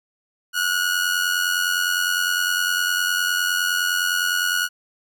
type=tone with amplitude modulation; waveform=sawtooth; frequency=1454 Hz; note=F#6; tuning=31 cents flat; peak=-13 dBFS; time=0.53-4.69 s; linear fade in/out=50 ms; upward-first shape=sine; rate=89.8 Hz; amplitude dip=60%; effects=none